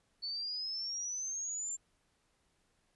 sine exponential sweep, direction up, 4435 to 7360 Hz, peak -36 dBFS, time 0.22-1.77 s, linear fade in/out 20 ms, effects pink hiss -75 dBFS RMS until 2.95 s + resampled to 24000 Hz

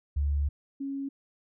sine tone pair in turn, 71.8 / 275.4 Hz, D2 / C#4, -39 / -11 cents, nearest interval octave + major seventh, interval 2328 cents, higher second, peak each -24 / -31 dBFS, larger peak first, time 0.16-0.49 / 0.8-1.09 s, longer first, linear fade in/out 10 ms, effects none

